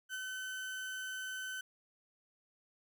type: tone with ADSR envelope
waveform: 35% pulse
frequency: 1522 Hz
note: F#6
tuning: 48 cents sharp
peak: -36 dBFS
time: 0.09-1.61 s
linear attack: 49 ms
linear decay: 31 ms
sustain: -2 dB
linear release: 4 ms
effects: none